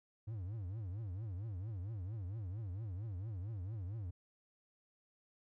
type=tone with vibrato; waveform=triangle; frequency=100.3 Hz; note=G2; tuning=40 cents sharp; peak=-38 dBFS; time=0.27-4.11 s; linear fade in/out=10 ms; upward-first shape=triangle; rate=4.4 Hz; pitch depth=290 cents each way; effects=none